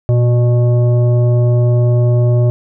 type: tone with frequency modulation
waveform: sine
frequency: 119.3 Hz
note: A#2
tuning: 41 cents sharp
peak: -8 dBFS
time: 0.09-2.5 s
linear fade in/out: 0 ms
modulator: 487 Hz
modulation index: 0.47
effects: none